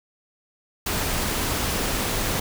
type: noise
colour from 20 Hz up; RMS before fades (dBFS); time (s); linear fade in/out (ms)
pink; -25; 0.86-2.4; 5
effects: none